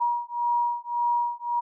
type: beating tone pair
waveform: sine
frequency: 954 / 955.8 Hz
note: A#5 / A#5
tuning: +40 / +43 cents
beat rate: 1.8 Hz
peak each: -26 dBFS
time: 0-1.61 s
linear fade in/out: 20 ms
effects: none